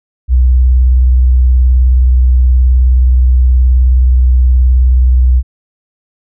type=tone with vibrato; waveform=sine; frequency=62.8 Hz; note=B1; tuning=30 cents sharp; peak=-4 dBFS; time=0.28-5.43 s; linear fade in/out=50 ms; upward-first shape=square; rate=19 Hz; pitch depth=49 cents each way; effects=none